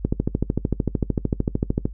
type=click train; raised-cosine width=3 ms; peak=-7 dBFS; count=25; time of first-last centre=0.05-1.855 s; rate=13.3 Hz; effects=noise-tail reverb RT60 0.1 s tail -19 dB re dry + added 50 Hz sine -33 dBFS peak until 1.93 s